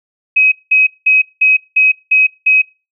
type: tone bursts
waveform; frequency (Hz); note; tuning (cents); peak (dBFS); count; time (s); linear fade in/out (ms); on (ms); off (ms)
sine; 2538; D#7; +34; -6; 7; 0.36-2.62; 10; 160; 190
effects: noise-tail reverb RT60 0.3 s tail -25 dB re dry